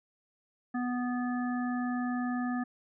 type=harmonic tone; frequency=246.8 Hz; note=B3; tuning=1 cent flat; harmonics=1 / 3 / 5 / 7; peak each=-30 / -39 / -42 / -42 dBFS; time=0.74-2.64 s; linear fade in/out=10 ms; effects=none